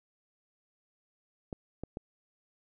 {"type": "clicks", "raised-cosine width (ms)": 2, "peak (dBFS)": -24, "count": 3, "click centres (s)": [1.528, 1.836, 1.971], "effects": []}